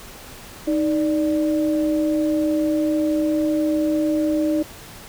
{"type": "tone pair together", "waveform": "sine", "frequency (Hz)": [311.1, 587.3], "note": ["D#4", "D5"], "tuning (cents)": [0, 0], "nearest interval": "major seventh", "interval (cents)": 1100, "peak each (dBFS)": [-18, -24], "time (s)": [0.67, 4.63], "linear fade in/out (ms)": 10, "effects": ["pink hiss -40 dBFS RMS until 5.08 s"]}